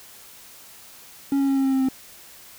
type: tone with pitch steps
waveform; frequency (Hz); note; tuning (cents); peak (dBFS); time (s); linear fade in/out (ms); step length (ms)
triangle; 277.2 / 274.8 / 272.4 / 270.1 / 267.8 / 265.4 / 263.2; C#4 / C#4 / C#4 / C#4 / C4 / C4 / C4; 0 / -15 / -30 / -45 / +40 / +25 / +10; -16; 1.32-1.887; 2; 81
effects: white hiss -46 dBFS RMS until 2.58 s